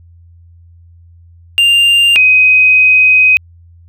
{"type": "tone pair in turn", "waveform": ["triangle", "sine"], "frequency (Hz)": [2794, 2516], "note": ["F7", "D#7"], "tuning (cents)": [0, 19], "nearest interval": "major second", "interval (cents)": 181, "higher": "first", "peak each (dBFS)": -4, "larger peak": "neither", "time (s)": [[1.58, 2.16], [2.16, 3.37]], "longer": "second", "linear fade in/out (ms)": 0, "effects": ["added 85 Hz sine -38 dBFS peak until 3.88 s"]}